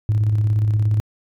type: tone with tremolo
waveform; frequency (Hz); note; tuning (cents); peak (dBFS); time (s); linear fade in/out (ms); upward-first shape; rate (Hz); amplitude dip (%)
sine; 106.4; G#2; +42; -12; 0.09-1; 0; square; 17; 35
effects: tanh soft clip ceiling -11 dBFS